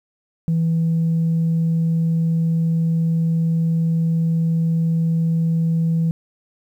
sine tone, 164.3 Hz, E3, 5 cents flat, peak -14 dBFS, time 0.48-6.11 s, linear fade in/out 0 ms, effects tanh soft clip ceiling -13 dBFS + 9-bit

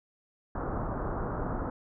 pink low-pass noise, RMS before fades -33 dBFS, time 0.55-1.7 s, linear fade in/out 2 ms, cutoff 1400 Hz, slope 48 dB/octave, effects none

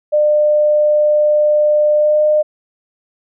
sine tone with pitch glide, 600 to 606.6 Hz, D5 to D#5, +37 to -44 cents, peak -9 dBFS, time 0.12-2.43 s, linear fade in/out 20 ms, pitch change +19 cents, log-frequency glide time 1.96-2.24 s, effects none

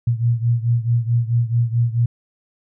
sine beating tone pair, 116.6 / 121.2 Hz, A#2 / B2, +1 / -32 cents, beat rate 4.6 Hz, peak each -17 / -20 dBFS, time 0.07-2.06 s, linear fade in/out 5 ms, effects none

